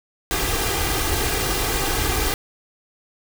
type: noise with comb filter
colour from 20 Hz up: pink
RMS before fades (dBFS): -22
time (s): 0.31-2.34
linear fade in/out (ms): 0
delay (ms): 2.5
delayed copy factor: +0.65
effects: none